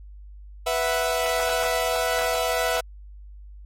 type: chord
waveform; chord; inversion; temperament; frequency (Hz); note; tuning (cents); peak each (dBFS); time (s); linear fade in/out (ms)
sawtooth; B suspended fourth; none; equal; 493.9 / 659.3 / 740; B4 / E5 / F#5; 0 / 0 / 0; -23 / -21 / -25; 0.66-2.81; 10
effects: added 50 Hz sine -40 dBFS peak until 3.65 s + AAC 48 kbps